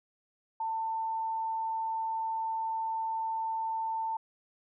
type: tone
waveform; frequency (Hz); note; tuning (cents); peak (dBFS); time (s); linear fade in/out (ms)
sine; 894; A5; +27; -30; 0.6-4.17; 5
effects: none